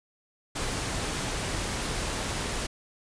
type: noise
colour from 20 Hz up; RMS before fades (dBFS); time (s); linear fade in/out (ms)
pink; -31; 0.55-2.67; 10
effects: resampled to 22050 Hz